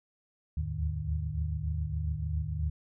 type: tone cluster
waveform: sine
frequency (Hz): 71.8 / 75.6 / 79 / 106.1 / 152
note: D2 / D#2 / D#2 / G#2 / D#3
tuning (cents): -39 / -49 / +27 / +38 / -40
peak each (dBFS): -39 / -38 / -33 / -38 / -36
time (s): 0.57-2.7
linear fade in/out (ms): 5
effects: none